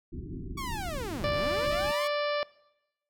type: low-pass noise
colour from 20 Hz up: pink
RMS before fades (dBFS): -38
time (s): 0.12-1.92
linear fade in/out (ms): 10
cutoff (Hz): 380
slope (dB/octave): 96
type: linear two-way sweep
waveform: sawtooth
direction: down then up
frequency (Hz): 1143 to 48.49 to 1143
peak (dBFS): -31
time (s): 0.57-2.08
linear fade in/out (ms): 10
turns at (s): 1.31
type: harmonic tone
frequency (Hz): 587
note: D5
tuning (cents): -1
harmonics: 1 / 2 / 3 / 4 / 5 / 6 / 7 / 8 / 9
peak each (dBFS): -28 / -34 / -38 / -40 / -42 / -44 / -45 / -46 / -47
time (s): 1.24-2.43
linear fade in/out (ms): 0
effects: noise-tail reverb RT60 0.9 s tail -21 dB re dry